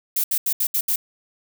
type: noise bursts at uneven times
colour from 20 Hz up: violet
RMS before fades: -21 dBFS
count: 6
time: 0.16-0.24 / 0.31-0.38 / 0.46-0.53 / 0.6-0.67 / 0.74-0.81 / 0.88-0.96 s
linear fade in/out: 5 ms
effects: none